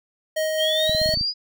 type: tone with tremolo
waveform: square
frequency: 627 Hz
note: D#5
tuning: 13 cents sharp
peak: -21 dBFS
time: 0.36-1.15 s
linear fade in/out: 10 ms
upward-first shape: triangle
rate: 4.7 Hz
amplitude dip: 25%
type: linear sweep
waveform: sine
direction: up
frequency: 3070 to 4978 Hz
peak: -21 dBFS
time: 0.57-1.34 s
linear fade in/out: 50 ms
type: clicks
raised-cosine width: 5 ms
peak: -19 dBFS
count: 8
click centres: 0.895 / 0.949 / 1.016 / 1.06 / 1.091 / 1.139 / 1.173 / 1.211 s
effects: none